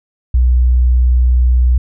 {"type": "tone", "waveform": "sine", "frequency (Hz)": 61.8, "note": "B1", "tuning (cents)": 2, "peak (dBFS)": -7, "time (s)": [0.34, 1.78], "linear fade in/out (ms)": 5, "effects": []}